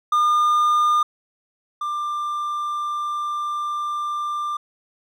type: tone pair in turn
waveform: triangle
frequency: 1210 / 1189.2 Hz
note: D#6 / D6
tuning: -49 / +21 cents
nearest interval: unison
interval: 30 cents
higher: first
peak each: -13 / -21 dBFS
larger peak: first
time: 0.12-1.03 / 1.81-4.57 s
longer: second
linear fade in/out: 5 ms
effects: none